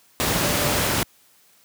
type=tone in noise; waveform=sine; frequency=587.3 Hz; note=D5; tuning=in tune; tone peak=-29 dBFS; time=0.44-0.79 s; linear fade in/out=0 ms; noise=pink; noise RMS=-21 dBFS; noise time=0.2-1.03 s; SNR=-11 dB; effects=white hiss -57 dBFS RMS until 1.64 s + high-pass 80 Hz 12 dB/octave